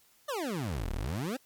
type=exponential two-way sweep; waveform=25% pulse; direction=down then up; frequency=622.3 to 33.04 to 283.1 Hz; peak=-28 dBFS; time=0.28-1.37 s; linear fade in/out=10 ms; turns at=0.92 s; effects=white hiss -64 dBFS RMS until 1.45 s + MP3 96 kbps